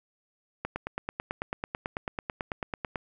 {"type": "click train", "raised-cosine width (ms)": 0.5, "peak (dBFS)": -16, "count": 22, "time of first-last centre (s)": [0.65, 2.958], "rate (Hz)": 9.1, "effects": []}